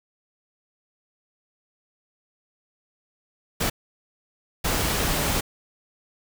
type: noise bursts at uneven times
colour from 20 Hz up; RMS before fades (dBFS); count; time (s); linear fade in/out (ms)
pink; -24; 2; 3.6-3.7 / 4.64-5.41; 10
effects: none